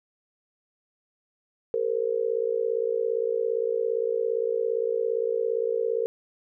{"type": "tone with amplitude modulation", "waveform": "sine", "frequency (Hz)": 460, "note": "A#4", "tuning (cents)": -23, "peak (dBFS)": -19, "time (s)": [1.74, 6.06], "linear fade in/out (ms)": 0, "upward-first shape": "sine", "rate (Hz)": 57.5, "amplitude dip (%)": 95, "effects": []}